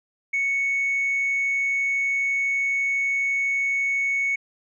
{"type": "tone", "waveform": "sine", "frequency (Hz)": 2217, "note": "C#7", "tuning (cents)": 0, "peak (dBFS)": -19, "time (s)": [0.33, 4.36], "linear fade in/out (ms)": 10, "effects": ["tanh soft clip ceiling -18 dBFS"]}